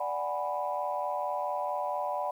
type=chord; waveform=sine; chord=G# half-diminished seventh; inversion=second; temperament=equal with one note detuned; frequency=587.3 / 740 / 824.4 / 987.8 Hz; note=D5 / F#5 / G#5 / B5; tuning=0 / 0 / -13 / 0 cents; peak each=-34 / -34 / -37 / -34 dBFS; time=0-2.31 s; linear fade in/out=5 ms; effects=tanh soft clip ceiling -19 dBFS + 10-bit